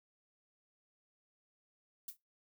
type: noise with exponential decay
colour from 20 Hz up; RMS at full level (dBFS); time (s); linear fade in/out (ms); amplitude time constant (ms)
violet; -38; 2.08-2.17; 5; 19
effects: noise-tail reverb RT60 0.2 s tail -21 dB re dry